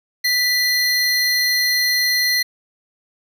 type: tone pair together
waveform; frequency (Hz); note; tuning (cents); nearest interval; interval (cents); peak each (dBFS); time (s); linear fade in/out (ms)
square; 1975.5 / 4186; B6 / C8; 0 / 0; octave + minor second; 1300; -19 / -19; 0.24-2.43; 10
effects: none